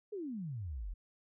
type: exponential sweep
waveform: sine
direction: down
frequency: 440 to 39.26 Hz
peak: -38 dBFS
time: 0.12-0.94 s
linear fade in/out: 10 ms
effects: none

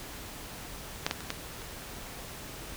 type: clicks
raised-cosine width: 0.2 ms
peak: -9 / -11 / -23 / -13 / -28 dBFS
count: 5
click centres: 1.065 / 1.111 / 1.206 / 1.304 / 1.618 s
effects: pink hiss -43 dBFS RMS until 2.76 s

